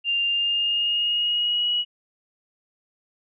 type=tone with pitch glide; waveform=sine; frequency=2794 to 2916 Hz; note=F7 to F#7; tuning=0 to -26 cents; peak=-20 dBFS; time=0.04-1.85 s; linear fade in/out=50 ms; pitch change=+74 cents; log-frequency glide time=0.26-1.7 s; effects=none